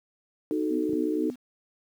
sine chord, D# diminished, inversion none, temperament equal with one note detuned, 309.5 / 370 / 440 Hz, D#4 / F#4 / A4, -9 / 0 / 0 cents, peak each -26 / -32 / -31 dBFS, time 0.51-1.3 s, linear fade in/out 0 ms
sine tone with tremolo, 250 Hz, B3, 21 cents sharp, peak -28 dBFS, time 0.7-1.36 s, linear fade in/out 10 ms, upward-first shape triangle, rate 4.1 Hz, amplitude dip 95%
clicks, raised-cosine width 3 ms, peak -22 dBFS, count 2, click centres 0.894 / 0.931 s
effects high-pass 150 Hz 12 dB/octave + 9-bit

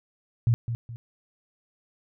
sine tone with echo, 117.1 Hz, A#2, 8 cents sharp, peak -17 dBFS, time 0.47-0.54 s, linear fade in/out 0 ms, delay 210 ms, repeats 2, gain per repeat -9 dB, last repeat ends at 0.96 s, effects none

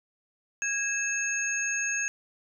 sine tone cluster, 1646 / 2608 / 6520 Hz, G#6 / E7 / G#8, -16 / -19 / -33 cents, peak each -31 dBFS, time 0.62-2.08 s, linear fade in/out 0 ms, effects none

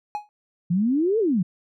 triangle tone with exponential decay, 836 Hz, G#5, 11 cents sharp, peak -20 dBFS, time 0.15-0.29 s, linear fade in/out 0 ms, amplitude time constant 29 ms
sine exponential two-way sweep, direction up then down, 164.81 to 466.2 to 164.81 Hz, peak -18 dBFS, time 0.7-1.43 s, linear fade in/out 10 ms, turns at 1.19 s
effects none

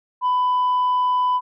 sine tone, 998 Hz, B5, 18 cents sharp, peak -14 dBFS, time 0.21-1.41 s, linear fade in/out 50 ms, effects tanh soft clip ceiling -15 dBFS

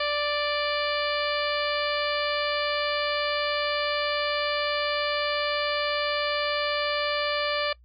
harmonic tone with a mistuned harmonic, 587.3 Hz, D5, in tune, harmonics 1 / 2 / 3 / 4 / 5 / 6 / 7 / 8, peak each -28 / -31 / -33 / -34 / -35 / -36 / -36 / -37 dBFS, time 0-7.73 s, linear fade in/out 5 ms, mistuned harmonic 7, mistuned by +34 cents, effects noise-tail reverb RT60 0.1 s tail -22 dB re dry + added 60 Hz sine -52 dBFS peak until 7.84 s

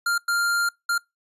square tone bursts at uneven times, 1396.9 Hz, F6, in tune, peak -21 dBFS, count 3, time 0.06-0.18 / 0.28-0.69 / 0.89-0.98 s, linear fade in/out 5 ms, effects noise-tail reverb RT60 0.2 s tail -25 dB re dry + resampled to 32000 Hz

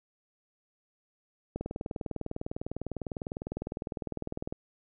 click train, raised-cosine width 2 ms, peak -21 dBFS, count 60, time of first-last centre 1.56-4.525 s, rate 19.9 Hz, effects none

